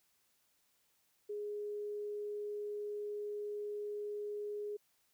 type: tone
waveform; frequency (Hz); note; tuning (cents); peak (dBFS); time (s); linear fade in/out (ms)
sine; 415.3; G#4; 0; -38; 1.29-4.77; 10
effects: white hiss -75 dBFS RMS until 5.13 s